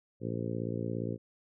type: harmonic tone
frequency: 57.3 Hz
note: A#1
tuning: 29 cents flat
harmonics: 2 / 3 / 4 / 5 / 6 / 7 / 8 / 9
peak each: -37 / -39 / -40 / -41 / -42 / -42 / -43 / -44 dBFS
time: 0.2-1.18 s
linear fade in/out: 50 ms
effects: none